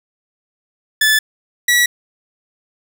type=tone pair in turn; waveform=sawtooth; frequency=1738 / 1937.8 Hz; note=A6 / B6; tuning=-22 / -33 cents; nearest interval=major second; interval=189 cents; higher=second; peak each=-7 dBFS; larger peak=neither; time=1.01-1.19 / 1.68-1.86 s; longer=neither; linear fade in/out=5 ms; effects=none